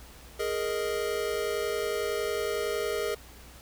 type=chord; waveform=square; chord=Ab suspended second; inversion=none; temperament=equal; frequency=415.3 / 466.2 / 622.3 Hz; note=Ab4 / Bb4 / Eb5; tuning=0 / 0 / 0 cents; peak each=-32 / -33 / -36 dBFS; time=0.39-3.15 s; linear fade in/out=10 ms; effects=added 60 Hz sine -51 dBFS peak until 3.61 s + pink hiss -51 dBFS RMS until 3.61 s